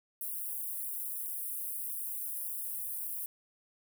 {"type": "high-pass noise", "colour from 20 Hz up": "white", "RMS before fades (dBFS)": -38, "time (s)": [0.21, 3.26], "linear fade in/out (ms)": 2, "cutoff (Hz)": 9500, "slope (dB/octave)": 48, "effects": []}